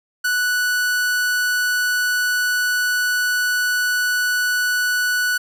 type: tone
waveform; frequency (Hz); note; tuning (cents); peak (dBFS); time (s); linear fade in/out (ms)
45% pulse; 1480; F#6; 0; -17; 0.24-5.38; 10
effects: none